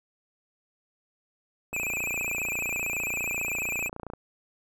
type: tone with vibrato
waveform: square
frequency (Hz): 2471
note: D#7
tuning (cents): -13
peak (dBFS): -29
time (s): 1.73-3.89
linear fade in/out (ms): 10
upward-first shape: square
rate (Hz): 15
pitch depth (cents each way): 61
type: click train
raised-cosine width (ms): 1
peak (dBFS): -23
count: 71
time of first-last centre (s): 1.73-4.135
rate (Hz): 29.1
effects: none